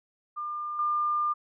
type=tone with level steps; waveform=sine; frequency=1200 Hz; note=D6; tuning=37 cents sharp; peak=-31 / -24 dBFS; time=0.36-1.34 s; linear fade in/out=20 ms; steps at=0.79 s; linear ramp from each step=2 ms; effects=none